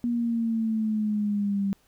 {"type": "exponential sweep", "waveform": "sine", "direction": "down", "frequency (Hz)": [240, 196], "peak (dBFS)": -23, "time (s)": [0.04, 1.73], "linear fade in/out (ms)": 0, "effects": ["pink hiss -64 dBFS RMS until 1.87 s"]}